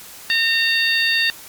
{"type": "harmonic tone", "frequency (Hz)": 915, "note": "A#5", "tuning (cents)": -32, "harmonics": [2, 3, 4, 5], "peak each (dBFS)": [-19, -21, -22, -23], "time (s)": [0.3, 1.3], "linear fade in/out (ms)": 0, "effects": ["white hiss -39 dBFS RMS until 1.48 s", "Opus 48 kbps"]}